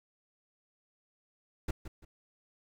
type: noise with echo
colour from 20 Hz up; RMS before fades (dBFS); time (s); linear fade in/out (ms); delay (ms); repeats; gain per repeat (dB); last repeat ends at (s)
brown; -32; 1.68-1.71; 5; 170; 2; -11; 2.05
effects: none